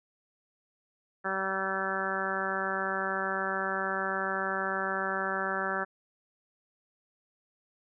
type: harmonic tone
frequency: 191.9 Hz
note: G3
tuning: 37 cents flat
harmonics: 1 / 2 / 3 / 4 / 5 / 6 / 7 / 8 / 9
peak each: -41 / -38 / -38 / -38 / -40 / -40 / -35 / -36 / -36 dBFS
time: 1.24-5.85 s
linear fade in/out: 20 ms
effects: none